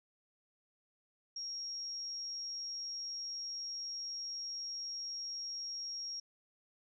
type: tone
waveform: sine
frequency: 5588 Hz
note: F8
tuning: in tune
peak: -39 dBFS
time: 1.36-6.2 s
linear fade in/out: 5 ms
effects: none